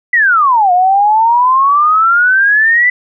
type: exponential two-way sweep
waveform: sine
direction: down then up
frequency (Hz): 2005 to 707 to 2005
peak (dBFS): -6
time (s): 0.13-2.9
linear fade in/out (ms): 5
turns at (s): 0.72
effects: none